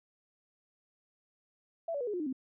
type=tone with pitch steps; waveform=sine; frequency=666 / 569.8 / 487.5 / 417.1 / 356.9 / 305.4 / 261.3 Hz; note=E5 / C#5 / B4 / G#4 / F4 / D#4 / C4; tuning=+18 / +48 / -23 / +7 / +38 / -32 / -2 cents; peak=-32 dBFS; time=1.88-2.328 s; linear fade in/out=5 ms; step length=64 ms; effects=none